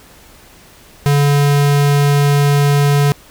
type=tone; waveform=square; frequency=143.3 Hz; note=D3; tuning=42 cents flat; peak=-10 dBFS; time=1.06-3.12 s; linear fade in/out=0 ms; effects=pink hiss -43 dBFS RMS until 3.3 s